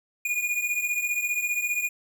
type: beating tone pair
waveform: square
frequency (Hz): 2431 / 2446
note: D#7 / D#7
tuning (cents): -41 / -30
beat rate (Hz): 15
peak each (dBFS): -31 / -27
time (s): 0.25-1.89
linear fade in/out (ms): 5
effects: none